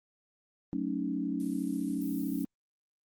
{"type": "chord", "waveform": "sine", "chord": "D# half-diminished seventh", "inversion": "first", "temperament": "equal", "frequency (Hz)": [185, 220, 277.2, 311.1], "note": ["F#3", "A3", "C#4", "D#4"], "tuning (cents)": [0, 0, 0, 0], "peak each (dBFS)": [-37, -37, -33, -37], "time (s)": [0.73, 2.45], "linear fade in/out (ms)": 0}
{"type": "noise", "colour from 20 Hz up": "violet", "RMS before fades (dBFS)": -48, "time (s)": [1.4, 2.44], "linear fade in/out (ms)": 0}
{"effects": ["Opus 32 kbps"]}